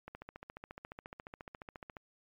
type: click train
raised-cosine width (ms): 0.5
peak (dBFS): -30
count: 28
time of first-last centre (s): 0.08-1.968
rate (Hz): 14.3
effects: MP3 64 kbps